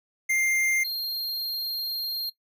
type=tone pair in turn; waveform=square; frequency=2104 / 4208 Hz; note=C7 / C8; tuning=+9 / +9 cents; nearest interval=octave; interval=1200 cents; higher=second; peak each=-23 / -28 dBFS; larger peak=first; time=0.29-0.84 / 0.84-2.3 s; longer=second; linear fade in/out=10 ms; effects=noise-tail reverb RT60 0.1 s tail -17 dB re dry